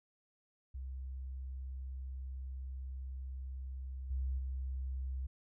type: tone with level steps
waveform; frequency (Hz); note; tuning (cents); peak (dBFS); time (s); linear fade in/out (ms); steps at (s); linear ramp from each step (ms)
sine; 65.41; C2; 0; -40 / -33 / -36; 0.74-5.27; 10; 4.1 / 4.38; 10
effects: none